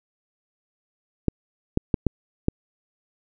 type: clicks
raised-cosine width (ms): 3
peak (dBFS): -6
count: 5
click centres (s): 1.283 / 1.774 / 1.942 / 2.067 / 2.484
effects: none